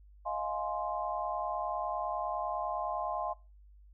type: chord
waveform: sine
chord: F minor seventh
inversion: third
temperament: just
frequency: 628.6 / 698.5 / 838.1 / 1047.7 Hz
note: Eb5 / F5 / Ab5 / C6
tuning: +18 / 0 / +16 / +2 cents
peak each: -39 / -37 / -38 / -37 dBFS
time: 0.25-3.34 s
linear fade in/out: 20 ms
effects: noise-tail reverb RT60 0.3 s tail -22 dB re dry + added 50 Hz sine -54 dBFS peak until 3.93 s